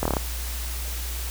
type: slowing click train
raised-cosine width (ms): 1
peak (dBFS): -9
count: 6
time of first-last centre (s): 0.03-0.168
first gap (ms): 24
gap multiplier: 1.07
effects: added 60 Hz sine -29 dBFS peak until 1.3 s + white hiss -35 dBFS RMS until 1.3 s